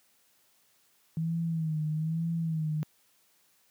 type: tone with vibrato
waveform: sine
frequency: 160 Hz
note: D#3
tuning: 49 cents sharp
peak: -27 dBFS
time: 1.17-2.83 s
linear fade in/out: 0 ms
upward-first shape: sine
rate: 1.1 Hz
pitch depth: 72 cents each way
effects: white hiss -67 dBFS RMS until 3.7 s + high-pass 100 Hz 12 dB/octave